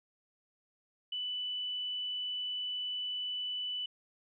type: tone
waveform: sine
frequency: 2983 Hz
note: F#7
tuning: 13 cents sharp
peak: -34 dBFS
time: 1.12-3.86 s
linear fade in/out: 5 ms
effects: none